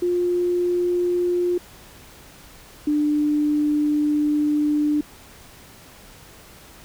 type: tone pair in turn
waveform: sine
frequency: 353.8 / 297.5 Hz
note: F4 / D4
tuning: +23 / +22 cents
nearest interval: minor third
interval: 301 cents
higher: first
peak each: -18 / -17 dBFS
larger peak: second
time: 0.02-1.58 / 2.87-5.01 s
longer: second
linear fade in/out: 5 ms
effects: pink hiss -46 dBFS RMS until 6.84 s